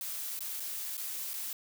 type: noise with dropouts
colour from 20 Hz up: blue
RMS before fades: -38 dBFS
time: 0.01-1.53 s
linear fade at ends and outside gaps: 1 ms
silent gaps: 0.391-0.406 / 0.598-0.603 / 0.97-0.978 / 1.334-1.339 s
effects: none